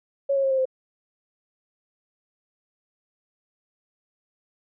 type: tone with pitch steps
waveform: sine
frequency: 554.4 / 545.8 / 537.4 / 529.1 / 520.9 Hz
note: C#5 / C#5 / C5 / C5 / C5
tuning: 0 / -27 / +46 / +19 / -8 cents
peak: -19 dBFS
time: 0.29-0.655 s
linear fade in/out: 10 ms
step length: 73 ms
effects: none